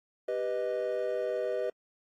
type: chord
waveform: triangle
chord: G augmented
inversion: none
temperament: equal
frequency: 392 / 493.9 / 622.3 Hz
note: G4 / B4 / D#5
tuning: 0 / 0 / 0 cents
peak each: -33 / -30 / -31 dBFS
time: 0.28-1.7 s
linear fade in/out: 5 ms
effects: tanh soft clip ceiling -20 dBFS + AAC 48 kbps

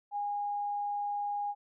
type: tone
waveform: sine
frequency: 819 Hz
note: G#5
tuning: 24 cents flat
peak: -31 dBFS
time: 0.11-1.55 s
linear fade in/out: 50 ms
effects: none

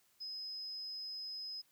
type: tone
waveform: triangle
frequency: 5070 Hz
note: D#8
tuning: 32 cents sharp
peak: -38 dBFS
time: 0.2-1.62 s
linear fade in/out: 20 ms
effects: tanh soft clip ceiling -40 dBFS + white hiss -72 dBFS RMS until 1.71 s

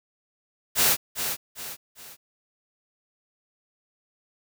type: noise with echo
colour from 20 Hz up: white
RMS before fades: -20 dBFS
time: 0.75-0.97 s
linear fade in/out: 50 ms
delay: 400 ms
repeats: 3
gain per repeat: -8 dB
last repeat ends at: 2.17 s
effects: none

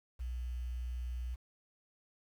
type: tone with quantisation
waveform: sine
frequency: 61 Hz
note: B1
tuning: 21 cents flat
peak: -36 dBFS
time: 0.19-1.36 s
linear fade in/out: 20 ms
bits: 10
effects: none

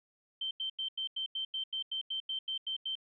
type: tone bursts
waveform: sine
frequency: 3116 Hz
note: G7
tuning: 11 cents flat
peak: -33 dBFS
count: 14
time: 0.41-2.954 s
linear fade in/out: 5 ms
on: 100 ms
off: 88 ms
effects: none

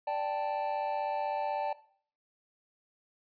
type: chord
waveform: triangle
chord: D suspended fourth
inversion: none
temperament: equal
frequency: 587.3 / 784 / 880 Hz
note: D5 / G5 / A5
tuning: 0 / 0 / 0 cents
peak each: -33 / -33 / -32 dBFS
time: 0.07-1.73 s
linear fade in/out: 5 ms
effects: noise-tail reverb RT60 0.5 s tail -17 dB re dry + resampled to 11025 Hz

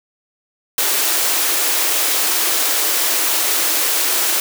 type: high-pass noise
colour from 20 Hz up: white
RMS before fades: -17 dBFS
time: 0.78-4.4 s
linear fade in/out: 2 ms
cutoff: 280 Hz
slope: 96 dB/octave
effects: none

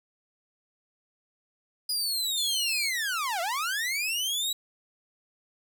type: linear two-way sweep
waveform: sawtooth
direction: down then up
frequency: 4978 to 651 to 3912 Hz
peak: -24 dBFS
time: 1.89-4.53 s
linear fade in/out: 5 ms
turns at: 3.41 s
type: tone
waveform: 35% pulse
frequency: 4214 Hz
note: C8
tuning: 12 cents sharp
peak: -29 dBFS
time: 2.37-2.91 s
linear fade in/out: 10 ms
effects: none

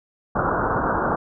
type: low-pass noise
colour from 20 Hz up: white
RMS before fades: -22 dBFS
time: 0.35-1.16 s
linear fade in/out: 10 ms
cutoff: 1500 Hz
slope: 96 dB/octave
effects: none

